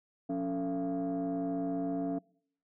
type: tone cluster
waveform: sine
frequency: 177.6 / 278.6 / 446.2 / 680 Hz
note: F3 / C#4 / A4 / F5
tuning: +29 / +9 / +24 / -46 cents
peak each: -38 / -31 / -40 / -37 dBFS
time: 0.29-2.19 s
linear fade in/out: 10 ms
effects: noise-tail reverb RT60 0.6 s tail -25 dB re dry + tanh soft clip ceiling -26 dBFS